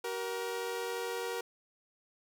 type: tone pair together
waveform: sawtooth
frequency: 380.5 / 472 Hz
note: F#4 / A#4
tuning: +48 / +22 cents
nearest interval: major third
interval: 374 cents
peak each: -36 / -32 dBFS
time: 0.04-1.41 s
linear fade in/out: 5 ms
effects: none